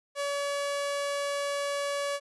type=tone; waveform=sawtooth; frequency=568 Hz; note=C#5; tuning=42 cents sharp; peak=-25 dBFS; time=0.15-2.2 s; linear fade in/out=50 ms; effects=resampled to 24000 Hz